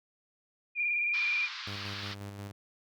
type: tone with vibrato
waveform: sine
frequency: 2401 Hz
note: D7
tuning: 38 cents sharp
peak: -27 dBFS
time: 0.75-1.49 s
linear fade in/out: 50 ms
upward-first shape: square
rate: 19 Hz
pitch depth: 30 cents each way
type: band-pass noise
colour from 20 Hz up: white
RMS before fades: -41 dBFS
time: 1.13-2.15 s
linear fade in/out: 20 ms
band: 1000 to 4900 Hz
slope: 48 dB/octave
type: tone with tremolo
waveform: sawtooth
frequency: 100.5 Hz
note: G2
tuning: 44 cents sharp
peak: -35 dBFS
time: 1.67-2.52 s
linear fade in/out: 5 ms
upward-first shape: square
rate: 5.6 Hz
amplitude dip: 35%
effects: none